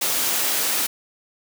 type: high-pass noise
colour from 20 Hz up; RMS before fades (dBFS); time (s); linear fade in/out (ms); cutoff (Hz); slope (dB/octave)
white; -22; 0.01-0.87; 10; 220; 12
effects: none